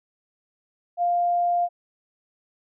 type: tone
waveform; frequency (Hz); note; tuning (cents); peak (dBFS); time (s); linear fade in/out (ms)
sine; 700; F5; +4; -19; 0.97-1.69; 50
effects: none